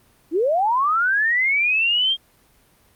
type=linear sweep; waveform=sine; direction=up; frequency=293.7 to 3236 Hz; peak=-16 dBFS; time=0.31-2.17 s; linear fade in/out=50 ms; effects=pink hiss -57 dBFS RMS until 2.95 s + Opus 32 kbps